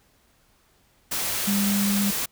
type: tone in noise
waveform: sine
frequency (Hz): 201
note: G3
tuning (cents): +44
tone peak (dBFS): -21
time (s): 1.47-2.11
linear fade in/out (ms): 10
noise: white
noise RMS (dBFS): -27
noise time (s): 1.11-2.26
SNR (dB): +3
effects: pink hiss -62 dBFS RMS until 2.31 s